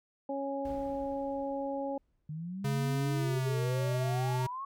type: harmonic tone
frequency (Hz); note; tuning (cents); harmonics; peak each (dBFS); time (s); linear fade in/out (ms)
276.2; C#4; -6; 1 / 2 / 3; -37 / -35 / -39; 0.29-1.98; 5
type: noise with exponential decay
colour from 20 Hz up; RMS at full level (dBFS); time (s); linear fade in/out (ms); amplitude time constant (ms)
brown; -43; 0.65-2.54; 2; 410
type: exponential sweep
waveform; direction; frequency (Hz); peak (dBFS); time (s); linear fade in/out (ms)
sine; up; 148.9 to 1118; -36; 2.29-4.65; 5
type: tone with pitch glide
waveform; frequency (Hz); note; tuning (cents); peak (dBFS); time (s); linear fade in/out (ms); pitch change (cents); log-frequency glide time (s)
square; 138.59 to 127.09; C#3 to C3; 0 to -50; -30; 2.64-4.47; 10; -150; 3.12-3.59
effects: none